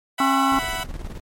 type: chord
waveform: 15% pulse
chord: E suspended second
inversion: none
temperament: equal with one note detuned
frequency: 659.3 / 745.6 / 987.8 Hz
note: E5 / F#5 / B5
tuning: 0 / +13 / 0 cents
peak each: -25 / -23 / -23 dBFS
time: 0.18-0.84 s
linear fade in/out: 10 ms
type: harmonic tone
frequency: 270 Hz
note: C#4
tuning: 45 cents flat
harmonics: 1 / 3 / 4 / 5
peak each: -21 / -23 / -22 / -23 dBFS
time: 0.2-0.59 s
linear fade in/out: 2 ms
type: noise with tremolo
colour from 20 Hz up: brown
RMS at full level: -30 dBFS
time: 0.52-1.2 s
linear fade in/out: 2 ms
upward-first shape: square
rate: 19 Hz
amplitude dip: 60%
effects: MP3 64 kbps